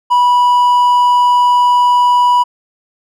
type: tone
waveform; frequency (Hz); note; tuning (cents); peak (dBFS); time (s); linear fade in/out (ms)
triangle; 980; B5; -14; -5; 0.1-2.44; 20
effects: none